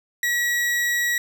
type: tone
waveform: 40% pulse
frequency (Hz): 1921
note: B6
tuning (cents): -48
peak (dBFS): -19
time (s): 0.23-1.18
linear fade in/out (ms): 2
effects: none